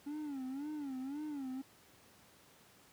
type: tone with vibrato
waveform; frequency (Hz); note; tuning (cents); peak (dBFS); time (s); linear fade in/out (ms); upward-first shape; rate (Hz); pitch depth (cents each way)
triangle; 280.4; C#4; +20; -37; 0.06-1.62; 10; sine; 1.9; 150
effects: pink hiss -63 dBFS RMS until 2.92 s + high-pass 100 Hz 12 dB/octave